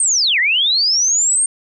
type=linear two-way sweep; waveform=sine; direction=down then up; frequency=8740 to 1813 to 8740 Hz; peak=-12 dBFS; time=0-1.46 s; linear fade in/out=2 ms; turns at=0.39 s; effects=none